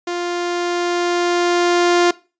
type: tone with level ramp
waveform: sawtooth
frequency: 350 Hz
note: F4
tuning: 4 cents sharp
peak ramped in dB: -17 to -7 dBFS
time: 0.07-2.11 s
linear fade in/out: 5 ms
effects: noise-tail reverb RT60 0.3 s tail -20 dB re dry + resampled to 16000 Hz